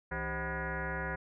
sine tone with frequency modulation, 756 Hz, F#5, 37 cents sharp, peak -33 dBFS, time 0.11-1.16 s, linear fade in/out 10 ms, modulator 230 Hz, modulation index 4.8, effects none

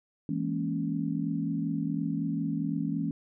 sine chord, A# half-diminished seventh, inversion second, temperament equal, 164.81 / 207.7 / 233.1 / 277.2 Hz, E3 / G#3 / A#3 / C#4, 0 / 0 / 0 / 0 cents, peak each -32 / -35 / -35 / -32 dBFS, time 0.29-3.11 s, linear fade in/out 2 ms, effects none

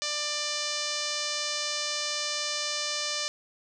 5% pulse tone with low-pass filter, 593 Hz, D5, 17 cents sharp, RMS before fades -31 dBFS, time 0.02-3.28 s, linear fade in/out 0 ms, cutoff 5800 Hz, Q 2.1, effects none

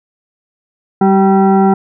sine tone with frequency modulation, 195.2 Hz, G3, 7 cents flat, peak -6 dBFS, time 1.01-1.74 s, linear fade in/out 5 ms, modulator 580 Hz, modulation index 1.1, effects none

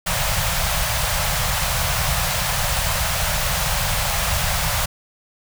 pink band-stop noise, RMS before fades -21 dBFS, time 0.06-4.86 s, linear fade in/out 10 ms, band 170 to 550 Hz, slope 48 dB/octave, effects none

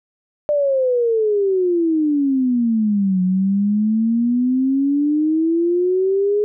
sine exponential two-way sweep, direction down then up, 599 to 182 to 420.7 Hz, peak -14 dBFS, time 0.49-6.44 s, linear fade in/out 0 ms, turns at 3.22 s, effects none

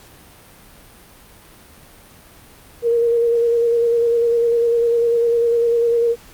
sine tone with vibrato, 468 Hz, A#4, 7 cents sharp, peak -13 dBFS, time 2.82-6.16 s, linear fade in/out 50 ms, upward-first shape square, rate 10 Hz, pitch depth 18 cents each way, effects pink hiss -45 dBFS RMS until 6.33 s + Opus 48 kbps

